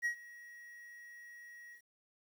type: tone with ADSR envelope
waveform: triangle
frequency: 1901 Hz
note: A#6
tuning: 33 cents sharp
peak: -28 dBFS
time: 0.02-1.82 s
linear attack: 35 ms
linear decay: 93 ms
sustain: -21 dB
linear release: 91 ms
effects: 11-bit